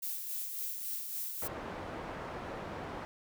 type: noise with tremolo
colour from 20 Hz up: violet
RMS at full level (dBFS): -37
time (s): 0.02-1.48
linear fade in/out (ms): 10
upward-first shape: sine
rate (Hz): 3.6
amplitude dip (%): 40
type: low-pass noise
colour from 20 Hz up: white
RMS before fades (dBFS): -42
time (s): 1.42-3.05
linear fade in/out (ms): 0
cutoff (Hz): 990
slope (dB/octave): 12
effects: none